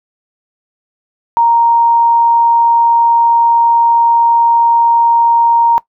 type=tone; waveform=sine; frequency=932.3 Hz; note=A#5; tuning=in tune; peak=-6 dBFS; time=1.37-5.78 s; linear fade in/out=0 ms; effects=noise-tail reverb RT60 0.1 s tail -19 dB re dry